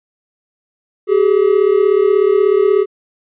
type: tone pair together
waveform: triangle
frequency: 384.9 / 421.4 Hz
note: G4 / G#4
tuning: -32 / +25 cents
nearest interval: major second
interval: 157 cents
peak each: -10 dBFS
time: 1.07-2.86 s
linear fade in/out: 50 ms
effects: resampled to 8000 Hz